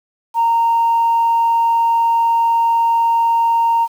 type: tone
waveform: sine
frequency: 924 Hz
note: A#5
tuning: 16 cents flat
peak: -10 dBFS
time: 0.34-3.88 s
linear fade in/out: 50 ms
effects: tanh soft clip ceiling -8 dBFS + 7-bit